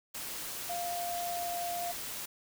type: tone in noise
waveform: sine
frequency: 698.5 Hz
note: F5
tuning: in tune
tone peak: -34 dBFS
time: 0.69-1.92 s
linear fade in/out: 10 ms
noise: white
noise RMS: -40 dBFS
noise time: 0.14-2.26 s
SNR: +3 dB
effects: none